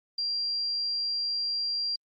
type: tone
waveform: sine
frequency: 4751 Hz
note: D8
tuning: 19 cents sharp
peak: -27 dBFS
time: 0.18-1.96 s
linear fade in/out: 5 ms
effects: Opus 24 kbps